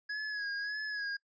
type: tone with vibrato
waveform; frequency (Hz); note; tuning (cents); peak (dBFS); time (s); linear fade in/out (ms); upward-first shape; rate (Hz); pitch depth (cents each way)
square; 1671; G#6; +10; -35; 0.09-1.17; 10; sine; 1.7; 47
effects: noise-tail reverb RT60 0.1 s tail -23 dB re dry + resampled to 16000 Hz